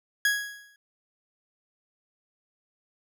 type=tone with exponential decay; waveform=40% pulse; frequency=1661.2 Hz; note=G#6; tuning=in tune; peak=-18 dBFS; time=0.25-0.76 s; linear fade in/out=2 ms; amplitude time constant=110 ms; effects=none

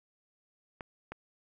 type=clicks; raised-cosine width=0.5 ms; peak=-25 dBFS; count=2; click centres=0.808 / 1.12 s; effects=none

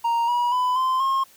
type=tone with pitch steps; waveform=triangle; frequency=932.3 / 965.7 / 1000.4 / 1036.2 / 1073.4 Hz; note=A#5 / B5 / B5 / C6 / C6; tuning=0 / -39 / +22 / -17 / +44 cents; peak=-17 dBFS; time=0.04-1.24 s; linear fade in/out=10 ms; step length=240 ms; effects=white hiss -53 dBFS RMS until 1.36 s

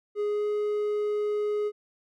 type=tone with pitch glide; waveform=triangle; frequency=415.3 to 418.2 Hz; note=G#4 to G#4; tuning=0 to +12 cents; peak=-23 dBFS; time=0.15-1.72 s; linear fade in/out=50 ms; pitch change=+12 cents; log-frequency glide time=0.26-0.47 s; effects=none

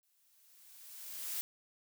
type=noise with exponential growth; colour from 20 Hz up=blue; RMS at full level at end=-37 dBFS; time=0.03-1.41 s; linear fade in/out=0 ms; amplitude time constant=300 ms; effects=none

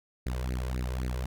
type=tone with flanger; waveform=sawtooth; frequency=62.8 Hz; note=B1; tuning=30 cents sharp; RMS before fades=-32 dBFS; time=0.26-1.26 s; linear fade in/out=5 ms; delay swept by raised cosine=0.44 to 2.04 ms; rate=3.8 Hz; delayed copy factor=+1; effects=none

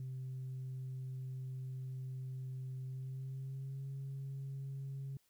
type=tone with pitch glide; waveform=sine; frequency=130.1 to 136.25 Hz; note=C3 to C#3; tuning=-9 to -29 cents; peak=-39 dBFS; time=0-5.17 s; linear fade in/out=2 ms; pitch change=+80 cents; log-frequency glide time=2.84-3.86 s; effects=tanh soft clip ceiling -38 dBFS + white hiss -75 dBFS RMS until 5.29 s

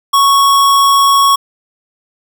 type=tone; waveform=square; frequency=1108.7 Hz; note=C#6; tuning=in tune; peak=-7 dBFS; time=0.13-1.36 s; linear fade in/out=10 ms; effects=none

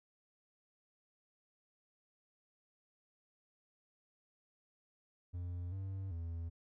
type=tone with pitch steps; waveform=triangle; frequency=88.2 / 96.2 / 83.7 Hz; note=F2 / G2 / E2; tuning=+18 / -32 / +27 cents; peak=-37 dBFS; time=5.33-6.5 s; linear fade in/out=20 ms; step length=390 ms; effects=none

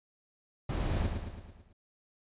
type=noise with echo; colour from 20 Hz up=brown; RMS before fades=-32 dBFS; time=0.69-1.07 s; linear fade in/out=5 ms; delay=110 ms; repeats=6; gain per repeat=-5 dB; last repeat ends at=1.73 s; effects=resampled to 8000 Hz

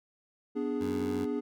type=chord; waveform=triangle; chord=G# diminished; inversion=first; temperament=equal; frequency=246.9 / 293.7 / 415.3 Hz; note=B3 / D4 / G#4; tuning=0 / 0 / 0 cents; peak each=-32 dBFS; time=0.55-1.41 s; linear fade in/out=20 ms
type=tone; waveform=15% pulse; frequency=92.7 Hz; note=F#2; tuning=4 cents sharp; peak=-31 dBFS; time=0.8-1.26 s; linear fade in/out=20 ms
effects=none

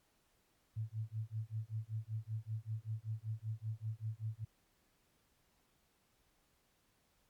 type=tone with tremolo; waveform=sine; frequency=110 Hz; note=A2; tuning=in tune; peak=-35 dBFS; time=0.76-4.45 s; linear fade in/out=10 ms; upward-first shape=sine; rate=5.2 Hz; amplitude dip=100%; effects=pink hiss -75 dBFS RMS until 7.29 s + MP3 96 kbps

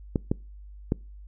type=clicks; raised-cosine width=3 ms; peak=-10 dBFS; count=3; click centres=0.158 / 0.315 / 0.921 s; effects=noise-tail reverb RT60 0.3 s tail -25 dB re dry + added 50 Hz sine -42 dBFS peak until 1.27 s

